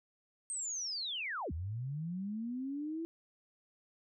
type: linear two-way sweep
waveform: sine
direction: down then up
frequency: 8460 to 73.42 to 334.8 Hz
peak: -36 dBFS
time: 0.5-3.05 s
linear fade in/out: 0 ms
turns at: 1.52 s
effects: none